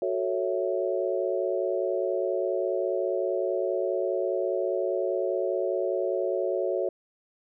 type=chord; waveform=sine; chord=F# minor seventh; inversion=none; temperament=equal; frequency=370 / 440 / 554.4 / 659.3 Hz; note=F#4 / A4 / C#5 / E5; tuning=0 / 0 / 0 / 0 cents; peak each=-29 / -32 / -29 / -32 dBFS; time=0.02-6.89 s; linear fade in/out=2 ms; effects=none